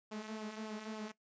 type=tone with flanger; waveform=sawtooth; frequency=216.2 Hz; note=A3; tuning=30 cents flat; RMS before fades=-44 dBFS; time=0.11-1.12 s; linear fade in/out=10 ms; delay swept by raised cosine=0.47 to 4.87 ms; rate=3.5 Hz; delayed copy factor=-0.55; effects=noise-tail reverb RT60 0.1 s tail -18 dB re dry + resampled to 16000 Hz